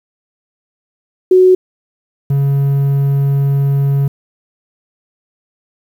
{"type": "tone pair in turn", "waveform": ["sine", "triangle"], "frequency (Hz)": [370, 139.28], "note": ["F#4", "C#3"], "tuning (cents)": [0, 9], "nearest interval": "octave + perfect fourth", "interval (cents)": 1691, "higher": "first", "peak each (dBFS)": [-4, -8], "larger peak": "first", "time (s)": [[1.31, 1.55], [2.3, 4.08]], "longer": "second", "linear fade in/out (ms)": 5, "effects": ["7-bit"]}